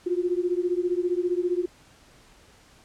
sine beating tone pair, 349.2 / 364.2 Hz, F4 / F#4, 0 / -27 cents, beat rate 15 Hz, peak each -25 / -26 dBFS, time 0.06-1.66 s, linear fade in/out 10 ms, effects pink hiss -55 dBFS RMS until 2.84 s + low-pass 9000 Hz 12 dB/octave

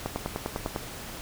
click train, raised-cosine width 1 ms, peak -15 dBFS, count 8, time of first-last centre 0.06-0.761 s, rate 9.98 Hz, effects pink hiss -40 dBFS RMS until 1.21 s

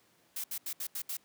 blue noise bursts at uneven times, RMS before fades -37 dBFS, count 6, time 0.36-0.44 / 0.51-0.58 / 0.66-0.73 / 0.8-0.87 / 0.95-1.02 / 1.09-1.17 s, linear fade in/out 5 ms, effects pink hiss -67 dBFS RMS until 1.24 s + high-pass 150 Hz 12 dB/octave

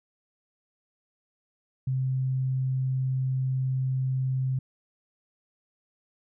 sine tone, 130.81 Hz, C3, in tune, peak -24 dBFS, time 1.87-4.59 s, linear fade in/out 5 ms, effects none

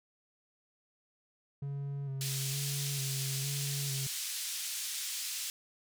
triangle tone with vibrato, 137.8 Hz, C#3, 10 cents flat, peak -33 dBFS, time 1.62-4.07 s, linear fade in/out 5 ms, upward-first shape square, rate 1.1 Hz, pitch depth 31 cents each way
white band-pass noise, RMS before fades -38 dBFS, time 2.21-5.5 s, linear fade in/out 0 ms, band 2900 to 9400 Hz, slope 12 dB/octave
effects none

